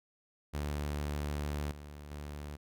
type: tone with level steps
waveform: sawtooth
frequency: 73.42 Hz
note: D2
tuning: in tune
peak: -30 / -42 / -37 dBFS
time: 0.53-2.57 s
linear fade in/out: 20 ms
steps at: 1.71 / 2.11 s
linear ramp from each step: 2 ms
effects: none